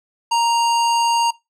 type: tone with low-pass filter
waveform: square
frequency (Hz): 933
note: A#5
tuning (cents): +1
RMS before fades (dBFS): -17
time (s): 0.31-1.31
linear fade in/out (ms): 10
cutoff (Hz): 7500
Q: 1.1
effects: noise-tail reverb RT60 0.2 s tail -20 dB re dry